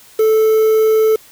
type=tone with quantisation; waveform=triangle; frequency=437.9 Hz; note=A4; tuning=8 cents flat; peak=-7 dBFS; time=0.19-1.16 s; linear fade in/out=5 ms; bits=5; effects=white hiss -44 dBFS RMS until 1.31 s